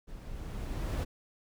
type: noise with level ramp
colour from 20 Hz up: brown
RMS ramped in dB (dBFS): -46 to -30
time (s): 0.07-1.05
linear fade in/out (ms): 20
effects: none